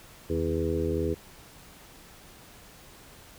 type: harmonic tone with a mistuned harmonic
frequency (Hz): 82.41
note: E2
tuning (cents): 0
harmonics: 1 / 2 / 3 / 4 / 5 / 6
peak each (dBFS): -31 / -36 / -35 / -32 / -30 / -34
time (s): 0.29-1.15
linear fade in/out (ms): 20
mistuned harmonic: 2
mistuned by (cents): -78
effects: pink hiss -51 dBFS RMS until 3.38 s